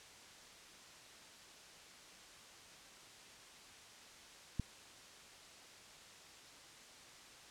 click, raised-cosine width 5 ms, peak -23 dBFS, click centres 4.597 s, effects white hiss -57 dBFS RMS until 7.5 s + low-pass 7000 Hz 12 dB/octave

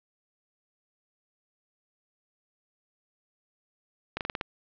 slowing click train, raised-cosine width 0.3 ms, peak -14 dBFS, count 6, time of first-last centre 4.17-4.411 s, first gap 38 ms, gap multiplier 1.12, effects low-pass 4000 Hz 12 dB/octave

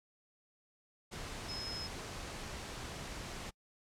sine tone in noise, 5150 Hz, E8, 41 cents flat, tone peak -40 dBFS, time 1.48-1.88 s, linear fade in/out 20 ms, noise pink, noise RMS -44 dBFS, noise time 1.11-3.51 s, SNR +1 dB, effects noise-tail reverb RT60 0.1 s tail -26 dB re dry + low-pass 8000 Hz 12 dB/octave

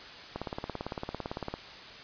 click train, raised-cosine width 1 ms, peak -20 dBFS, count 22, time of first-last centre 0.36-1.54 s, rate 17.8 Hz, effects white hiss -46 dBFS RMS until 2.03 s + resampled to 11025 Hz

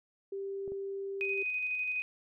sine tone, 393 Hz, G4, 4 cents sharp, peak -35 dBFS, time 0.32-1.43 s, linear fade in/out 5 ms
clicks, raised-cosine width 2 ms, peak -35 dBFS, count 2, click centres 0.678 / 0.72 s
sine tone with tremolo, 2500 Hz, D#7, 8 cents sharp, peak -30 dBFS, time 1.21-2.02 s, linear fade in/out 0 ms, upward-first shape square, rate 12 Hz, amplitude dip 25%
effects none

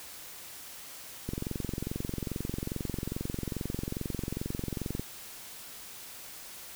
click train, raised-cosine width 3 ms, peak -20 dBFS, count 84, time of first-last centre 1.29-4.995 s, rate 22.4 Hz, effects white hiss -46 dBFS RMS until 6.75 s

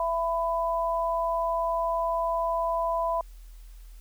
sine tone pair together, 668 / 999 Hz, E5 / B5, +23 / +20 cents, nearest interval perfect fifth, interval 697 cents, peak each -27 dBFS, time 0-3.21 s, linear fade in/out 2 ms, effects added 41 Hz sine -43 dBFS peak until 4 s + white hiss -61 dBFS RMS until 4 s

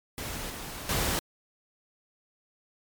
pink noise with level steps, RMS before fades -36 / -39 / -28 dBFS, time 0.18-1.19 s, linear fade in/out 0 ms, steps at 0.5 / 0.89 s, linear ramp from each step 2 ms, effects MP3 96 kbps

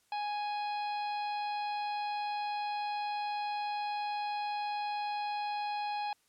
harmonic tone, 830.6 Hz, G#5, in tune, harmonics 1 / 2 / 3 / 4 / 5 / 6, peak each -33 / -50 / -45 / -51 / -48 / -56 dBFS, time 0.12-6.13 s, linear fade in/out 2 ms, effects white hiss -71 dBFS RMS until 6.28 s + low-pass 11000 Hz 12 dB/octave

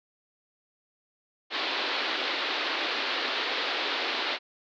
white band-pass noise, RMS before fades -30 dBFS, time 1.5-4.39 s, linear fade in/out 50 ms, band 270 to 4300 Hz, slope 48 dB/octave, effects none

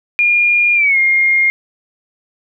sine tone with pitch glide, 2418 to 2129 Hz, D7 to C7, +50 to +30 cents, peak -9 dBFS, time 0.19-1.5 s, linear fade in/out 0 ms, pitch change -220 cents, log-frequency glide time 0.75-0.98 s, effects none

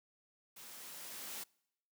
white noise with level ramp, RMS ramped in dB -53 to -44 dBFS, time 0.56-1.44 s, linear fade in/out 10 ms, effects noise-tail reverb RT60 0.8 s tail -26 dB re dry + high-pass 150 Hz 12 dB/octave

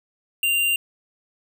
square tone, 2783 Hz, F7, 7 cents flat, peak -19 dBFS, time 0.43-0.76 s, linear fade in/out 2 ms, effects none

